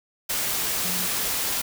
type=tone in noise; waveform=sine; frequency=181 Hz; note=F#3; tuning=38 cents flat; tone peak=-34 dBFS; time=0.84-1.07 s; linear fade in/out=10 ms; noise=white; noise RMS=-26 dBFS; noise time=0.29-1.62 s; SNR=-11 dB; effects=none

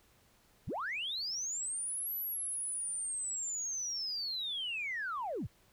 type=linear two-way sweep; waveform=sine; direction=up then down; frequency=30.62 to 11980 to 57.7 Hz; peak=-34 dBFS; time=0.67-5.47 s; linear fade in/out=10 ms; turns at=2.15 s; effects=tanh soft clip ceiling -30 dBFS + pink hiss -67 dBFS RMS until 5.72 s

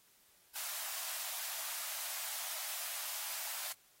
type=high-pass noise; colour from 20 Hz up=white; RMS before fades=-41 dBFS; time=0.55-3.73 s; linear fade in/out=10 ms; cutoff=590 Hz; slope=96 dB/octave; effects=white hiss -67 dBFS RMS until 4 s + AAC 48 kbps

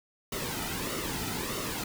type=noise with flanger; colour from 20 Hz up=pink; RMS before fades=-34 dBFS; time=0.32-1.84 s; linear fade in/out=5 ms; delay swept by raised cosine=1.2 to 1.84 ms; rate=1.6 Hz; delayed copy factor=-0.6; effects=none

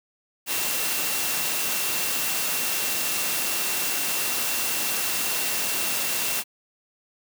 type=tone in noise; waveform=sine; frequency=2718 Hz; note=F7; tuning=48 cents flat; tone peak=-35 dBFS; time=0.46-6.44 s; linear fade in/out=50 ms; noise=white; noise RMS=-26 dBFS; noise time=0.46-6.44 s; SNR=-12 dB; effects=high-pass 150 Hz 12 dB/octave

